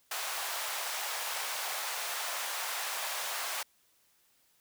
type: high-pass noise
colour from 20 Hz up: pink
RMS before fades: -36 dBFS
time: 0.11-3.63 s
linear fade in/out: 5 ms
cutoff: 680 Hz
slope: 24 dB/octave
effects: white hiss -69 dBFS RMS until 4.6 s